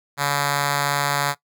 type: tone with notch filter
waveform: 5% pulse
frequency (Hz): 142.9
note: D3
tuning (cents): -47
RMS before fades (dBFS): -22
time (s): 0.17-1.35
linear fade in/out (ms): 50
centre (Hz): 340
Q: 0.65
effects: noise-tail reverb RT60 0.1 s tail -18 dB re dry